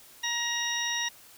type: harmonic tone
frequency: 944 Hz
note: A#5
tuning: 22 cents sharp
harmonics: 1 / 2 / 3 / 4 / 6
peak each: -38 / -32 / -36 / -33 / -34 dBFS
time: 0.23-1.09 s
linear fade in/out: 10 ms
effects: white hiss -53 dBFS RMS until 1.37 s